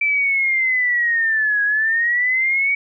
sine linear two-way sweep, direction down then up, 2335 to 1651 to 2260 Hz, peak -15 dBFS, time 0.01-2.75 s, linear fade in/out 5 ms, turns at 1.63 s, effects none

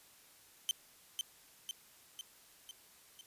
sawtooth tone with echo, 3087 Hz, G7, 27 cents flat, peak -27 dBFS, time 0.69-0.71 s, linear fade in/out 0 ms, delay 500 ms, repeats 5, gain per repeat -4 dB, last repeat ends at 3.21 s, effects white hiss -62 dBFS RMS until 3.26 s + resampled to 32000 Hz

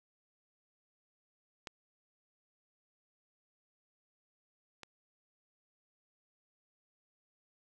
clicks, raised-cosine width 0.2 ms, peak -24 / -29 dBFS, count 2, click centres 1.672 / 4.833 s, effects none

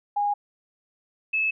sine tone pair in turn, 820 / 2603 Hz, G#5 / E7, -22 / -22 cents, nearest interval octave + minor sixth, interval 2000 cents, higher second, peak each -21 dBFS, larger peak neither, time 0.16-0.34 / 1.33-1.51 s, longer neither, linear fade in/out 10 ms, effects none

